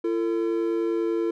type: tone pair together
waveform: triangle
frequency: 339.3 / 449.6 Hz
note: F4 / A4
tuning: -50 / +37 cents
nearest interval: perfect fourth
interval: 487 cents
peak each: -22 / -25 dBFS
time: 0.04-1.31 s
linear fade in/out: 5 ms
effects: none